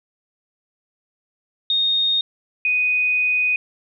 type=tone pair in turn; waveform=sine; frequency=3700 / 2490 Hz; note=A#7 / D#7; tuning=-14 / +1 cents; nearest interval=perfect fifth; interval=685 cents; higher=first; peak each=-16 dBFS; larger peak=neither; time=1.7-2.21 / 2.65-3.56 s; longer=second; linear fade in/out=2 ms; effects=none